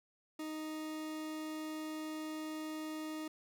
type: tone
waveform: 40% pulse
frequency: 311.1 Hz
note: D#4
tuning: in tune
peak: -39 dBFS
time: 0.39-3.28 s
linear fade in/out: 5 ms
effects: none